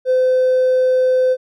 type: tone with hard clipping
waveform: triangle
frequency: 512 Hz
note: C5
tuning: 38 cents flat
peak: -11 dBFS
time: 0.05-1.37 s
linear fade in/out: 50 ms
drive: 2 dB
effects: none